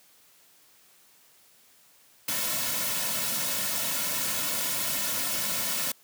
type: noise with comb filter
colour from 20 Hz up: white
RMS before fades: -29 dBFS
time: 2.28-5.92 s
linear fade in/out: 5 ms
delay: 2.5 ms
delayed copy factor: -0.65
effects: white hiss -59 dBFS RMS until 6.03 s + high-pass 100 Hz 12 dB/octave